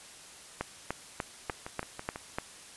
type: two click trains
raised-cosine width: 0.5 ms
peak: -16 / -23 dBFS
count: 7 / 5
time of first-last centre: 0.61-2.385 / 1.5-2.159 s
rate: 3.38 / 6.07 Hz
effects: white hiss -50 dBFS RMS until 2.76 s + resampled to 24000 Hz